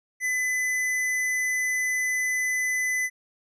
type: tone with hard clipping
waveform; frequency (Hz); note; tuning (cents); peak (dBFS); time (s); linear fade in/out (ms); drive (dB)
sine; 2009; B6; +29; -25; 0.2-3.1; 50; 13
effects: resampled to 32000 Hz